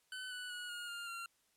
25% pulse tone with pitch steps, 1512 / 1484.3 / 1457.1 / 1430.4 / 1404.2 / 1378.5 Hz, F#6 / F#6 / F#6 / F6 / F6 / F6, +37 / +5 / -27 / +41 / +9 / -23 cents, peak -39 dBFS, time 0.12-1.26 s, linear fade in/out 2 ms, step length 190 ms, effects white hiss -75 dBFS RMS until 1.56 s + low-pass 12000 Hz 12 dB/octave

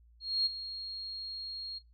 sine tone with ADSR envelope, 4267 Hz, C8, 33 cents sharp, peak -25 dBFS, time 0.2-1.79 s, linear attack 260 ms, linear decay 17 ms, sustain -13 dB, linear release 15 ms, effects noise-tail reverb RT60 0.2 s tail -20 dB re dry + added 58 Hz sine -58 dBFS peak until 1.93 s

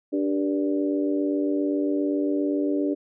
harmonic tone with a mistuned harmonic, 97.5 Hz, G2, 9 cents flat, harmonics 3 / 4 / 5 / 6, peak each -23 / -28 / -33 / -32 dBFS, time 0.12-2.95 s, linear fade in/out 20 ms, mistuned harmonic 5, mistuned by -36 cents, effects none

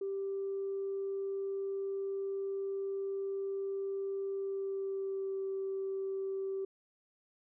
sine tone with pitch glide, 392 to 387.1 Hz, G4 to G4, 0 to -22 cents, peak -33 dBFS, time 0.01-6.65 s, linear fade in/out 5 ms, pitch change -22 cents, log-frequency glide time 4.33-5.41 s, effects tanh soft clip ceiling -29 dBFS

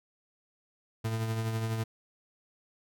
40% pulse tone with tremolo, 112 Hz, A2, 31 cents sharp, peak -27 dBFS, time 1.04-1.84 s, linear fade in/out 10 ms, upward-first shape triangle, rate 12 Hz, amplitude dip 45%, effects none

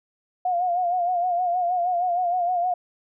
sine tone with vibrato, 712 Hz, F5, 33 cents sharp, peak -20 dBFS, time 0.45-2.74 s, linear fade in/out 5 ms, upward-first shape sine, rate 6.4 Hz, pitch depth 60 cents each way, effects none

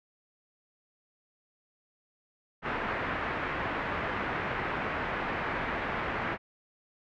white low-pass noise, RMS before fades -33 dBFS, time 2.62-6.38 s, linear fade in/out 50 ms, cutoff 2000 Hz, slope 24 dB/octave, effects none

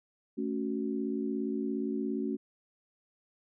sine chord, F# minor, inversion first, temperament equal, 220 / 277.2 / 370 Hz, A3 / C#4 / F#4, 0 / 0 / 0 cents, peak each -34 / -34 / -36 dBFS, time 0.37-2.37 s, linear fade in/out 20 ms, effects none

